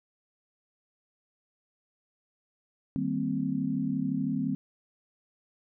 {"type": "chord", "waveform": "sine", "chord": "C minor seventh", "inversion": "first", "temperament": "equal with one note detuned", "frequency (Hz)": [155.56, 196, 229.7, 261.6], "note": ["Eb3", "G3", "Bb3", "C4"], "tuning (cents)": [0, 0, -25, 0], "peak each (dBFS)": [-34, -33, -34, -30], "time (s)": [2.96, 4.55], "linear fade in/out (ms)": 0, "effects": []}